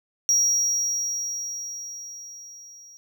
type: tone with level ramp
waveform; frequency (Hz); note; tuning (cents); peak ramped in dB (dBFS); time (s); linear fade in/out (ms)
triangle; 5680; F8; +28; -15 to -44; 0.29-2.97; 0
effects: none